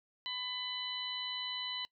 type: harmonic tone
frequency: 1000 Hz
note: B5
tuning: 21 cents sharp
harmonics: 1 / 2 / 3 / 4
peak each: -47 / -46 / -40 / -40 dBFS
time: 0.26-1.85 s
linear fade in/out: 0 ms
effects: noise-tail reverb RT60 0.1 s tail -22 dB re dry